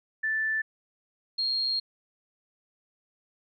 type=tone pair in turn; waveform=sine; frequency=1760 / 4242 Hz; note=A6 / C8; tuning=0 / +23 cents; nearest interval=octave + minor third; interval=1523 cents; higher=second; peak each=-25 dBFS; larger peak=neither; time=0.23-0.62 / 1.38-1.8 s; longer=second; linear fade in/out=10 ms; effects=none